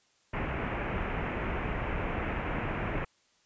pink low-pass noise, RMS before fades -33 dBFS, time 0.33-3.05 s, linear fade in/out 10 ms, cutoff 2600 Hz, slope 48 dB/octave, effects white hiss -68 dBFS RMS until 3.45 s + resampled to 16000 Hz

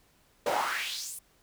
brown noise with high-pass filter sweep, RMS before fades -32 dBFS, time 0.46-1.19 s, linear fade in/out 5 ms, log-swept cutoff 500 to 11000 Hz, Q 3.2, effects pink hiss -65 dBFS RMS until 1.42 s

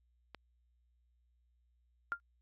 click, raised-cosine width 0.3 ms, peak -30 dBFS, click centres 0.347 s
sine tone with exponential decay, 1396.9 Hz, F6, in tune, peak -28 dBFS, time 2.12-2.2 s, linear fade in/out 0 ms, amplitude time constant 16 ms
effects added 60 Hz sine -70 dBFS peak until 2.41 s + AAC 32 kbps

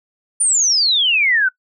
sine exponential sweep, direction down, 9480 to 1468 Hz, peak -12 dBFS, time 0.4-1.49 s, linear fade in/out 10 ms, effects noise-tail reverb RT60 0.1 s tail -22 dB re dry

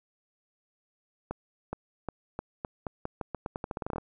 accelerating click train, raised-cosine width 1 ms, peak -19 dBFS, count 20, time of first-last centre 1.31-3.982 s, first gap 420 ms, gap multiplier 0.85, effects none

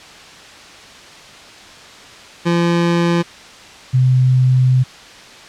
25% pulse / sine tone pair in turn, 171.2 / 128.26 Hz, F3 / C3, -34 / -34 cents, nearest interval perfect fourth, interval 500 cents, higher first, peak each -9 dBFS, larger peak neither, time 2.45-3.23 / 3.93-4.84 s, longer second, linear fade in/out 20 ms, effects white hiss -38 dBFS RMS until 5.48 s + low-pass 5000 Hz 12 dB/octave

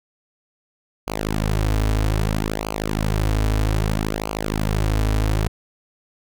sawtooth tone with flanger, 52.9 Hz, G#1, 33 cents sharp, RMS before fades -21 dBFS, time 1.07-5.48 s, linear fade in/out 5 ms, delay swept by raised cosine 0.54 to 5.64 ms, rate 0.62 Hz, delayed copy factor -0.85, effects none

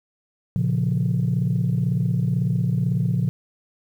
sine chord, Bb minor, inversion none, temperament equal, 116.54 / 138.59 / 174.61 Hz, Bb2 / Db3 / F3, 0 / 0 / 0 cents, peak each -22 dBFS, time 0.56-3.29 s, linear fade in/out 0 ms, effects tanh soft clip ceiling -13 dBFS + 9-bit

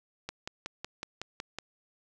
click train, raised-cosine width 0.2 ms, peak -19 dBFS, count 8, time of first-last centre 0.29-1.586 s, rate 5.4 Hz, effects none

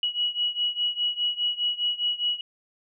sine beating tone pair, 2918 / 2922.9 Hz, F#7 / F#7, -25 / -22 cents, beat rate 4.9 Hz, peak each -26 / -28 dBFS, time 0.03-2.41 s, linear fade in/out 2 ms, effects none

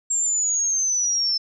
sine linear sweep, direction down, 7459 to 5274 Hz, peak -19 dBFS, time 0.1-1.38 s, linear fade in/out 10 ms, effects none

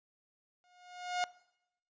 sawtooth tone with exponential growth, 718 Hz, F5, 48 cents sharp, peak -25 dBFS, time 0.64-1.24 s, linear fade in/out 0 ms, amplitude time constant 130 ms, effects noise-tail reverb RT60 0.8 s tail -21 dB re dry + resampled to 16000 Hz

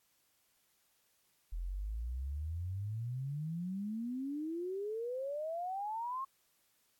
sine exponential sweep, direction up, 40.77 to 1092 Hz, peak -36 dBFS, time 1.52-6.25 s, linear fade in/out 10 ms, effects white hiss -74 dBFS RMS until 6.99 s + AAC 64 kbps

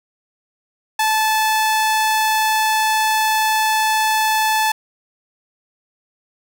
sawtooth tone, 871 Hz, A5, 18 cents flat, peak -11 dBFS, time 0.99-4.72 s, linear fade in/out 5 ms, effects none

